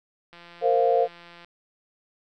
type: click train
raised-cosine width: 0.3 ms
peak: -31 dBFS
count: 193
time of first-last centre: 0.33-1.446 s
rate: 172 Hz
type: chord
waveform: sine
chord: Bb suspended second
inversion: none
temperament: equal with one note detuned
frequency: 462.9 / 523.3 / 698.5 Hz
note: Bb4 / C5 / F5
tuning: -12 / 0 / 0 cents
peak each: -22 dBFS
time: 0.61-1.08 s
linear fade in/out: 50 ms
effects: none